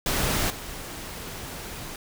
pink noise with level steps, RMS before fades -25 / -37 dBFS, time 0.06-1.96 s, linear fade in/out 2 ms, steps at 0.5 s, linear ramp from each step 5 ms, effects none

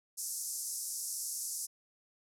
white band-pass noise, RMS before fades -39 dBFS, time 0.17-1.67 s, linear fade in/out 20 ms, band 5300 to 12000 Hz, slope 48 dB/octave, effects none

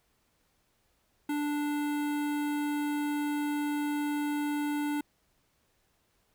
square tone with notch filter, 293.7 Hz, D4, in tune, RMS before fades -31 dBFS, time 1.29-5.01 s, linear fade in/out 5 ms, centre 5400 Hz, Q 0.97, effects pink hiss -72 dBFS RMS until 6.34 s

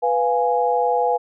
sine chord, F diminished, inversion second, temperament equal, 493.9 / 698.5 / 830.6 Hz, Cb5 / F5 / Ab5, 0 / 0 / 0 cents, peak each -20 / -22 / -20 dBFS, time 0.02-1.18 s, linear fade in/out 20 ms, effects none

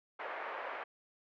pink band-pass noise, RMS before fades -42 dBFS, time 0.19-0.84 s, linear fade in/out 10 ms, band 520 to 2100 Hz, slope 24 dB/octave, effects none

